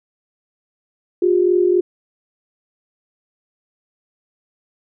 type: tone pair together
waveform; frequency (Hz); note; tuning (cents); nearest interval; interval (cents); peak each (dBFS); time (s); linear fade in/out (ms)
sine; 356.2 / 399.8; F4 / G4; +34 / +34; major second; 200; -13 / -18; 1.22-1.81; 5
effects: none